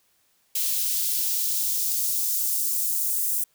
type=noise with high-pass filter sweep; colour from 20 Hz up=blue; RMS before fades=-25 dBFS; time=0.55-3.44 s; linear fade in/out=5 ms; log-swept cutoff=3100 to 8400 Hz; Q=0.99; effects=white hiss -66 dBFS RMS until 3.54 s